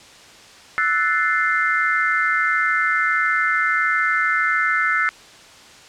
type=chord; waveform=sine; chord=F# half-diminished seventh; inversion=third; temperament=equal; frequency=1318.5 / 1480 / 1760 / 2093 Hz; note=E6 / F#6 / A6 / C7; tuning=0 / 0 / 0 / 0 cents; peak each=-22 dBFS; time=0.78-5.09 s; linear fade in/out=0 ms; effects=white hiss -44 dBFS RMS until 5.88 s + low-pass 6000 Hz 12 dB/octave